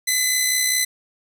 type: tone with amplitude modulation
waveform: 10% pulse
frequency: 2017 Hz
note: B6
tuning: 36 cents sharp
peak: -7 dBFS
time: 0.07-0.85 s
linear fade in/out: 10 ms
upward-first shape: sine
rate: 64.9 Hz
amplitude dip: 35%
effects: none